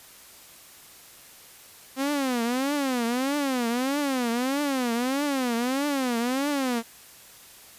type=tone with vibrato; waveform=sawtooth; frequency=260 Hz; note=C4; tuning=11 cents flat; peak=-20 dBFS; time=1.96-6.83 s; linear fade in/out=50 ms; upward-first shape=triangle; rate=1.6 Hz; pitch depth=230 cents each way; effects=white hiss -49 dBFS RMS until 7.78 s + resampled to 32000 Hz